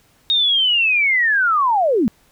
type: linear sweep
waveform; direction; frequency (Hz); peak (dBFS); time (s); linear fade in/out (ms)
sine; down; 3739 to 194.6; -13; 0.3-2.08; 0
effects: pink hiss -56 dBFS RMS until 2.31 s